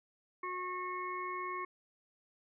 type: harmonic tone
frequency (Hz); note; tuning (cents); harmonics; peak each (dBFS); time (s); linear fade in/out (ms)
363.8; F#4; -29; 1 / 3 / 5 / 6; -44 / -38 / -50 / -45; 0.43-1.65; 5
effects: none